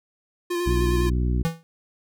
square tone with vibrato, 349.2 Hz, F4, in tune, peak -24 dBFS, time 0.5-1.1 s, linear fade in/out 10 ms, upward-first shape square, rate 9.8 Hz, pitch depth 18 cents each way
harmonic tone, 61.1 Hz, B1, 18 cents flat, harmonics 1 / 2 / 3 / 4 / 5 / 6, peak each -21 / -27 / -31 / -33 / -35 / -37 dBFS, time 0.66-1.43 s, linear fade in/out 10 ms
square tone with exponential decay, 164.81 Hz, E3, in tune, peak -18 dBFS, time 1.45-1.63 s, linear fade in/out 0 ms, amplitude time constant 39 ms
click, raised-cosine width 5 ms, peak -26 dBFS, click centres 1.468 s
effects none

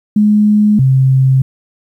sine tone pair in turn, 210 / 132.29 Hz, G#3 / C3, +19 / +19 cents, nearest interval minor sixth, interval 800 cents, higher first, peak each -6 dBFS, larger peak neither, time 0.16-0.79 / 0.79-1.42 s, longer neither, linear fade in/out 5 ms, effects 8-bit

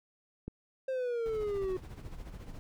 click, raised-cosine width 3 ms, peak -26 dBFS, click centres 0.48 s
triangle exponential sweep, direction down, 532 to 366.2 Hz, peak -29 dBFS, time 0.88-1.77 s, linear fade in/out 5 ms
brown noise with tremolo, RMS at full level -42 dBFS, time 1.26-2.59 s, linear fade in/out 0 ms, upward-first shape sine, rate 14 Hz, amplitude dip 60%
effects none

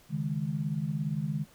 sine chord, C# suspended second, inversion none, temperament just, 138.59 / 155.92 / 207.9 Hz, C#3 / D#3 / G#3, 0 / +4 / +2 cents, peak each -35 / -31 / -35 dBFS, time 0.09-1.46 s, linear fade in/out 50 ms, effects pink hiss -59 dBFS RMS until 1.54 s

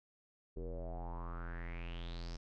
square tone with low-pass filter sweep, 42.61 Hz, F1, 42 cents flat, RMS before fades -43 dBFS, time 0.56-2.37 s, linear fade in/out 10 ms, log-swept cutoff 410 to 5500 Hz, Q 6.2, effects none

